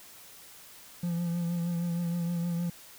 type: tone with vibrato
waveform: triangle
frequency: 171.6 Hz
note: F3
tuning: 30 cents flat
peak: -26 dBFS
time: 1.03-2.7 s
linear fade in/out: 5 ms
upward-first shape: triangle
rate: 6.4 Hz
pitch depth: 39 cents each way
effects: white hiss -51 dBFS RMS until 2.98 s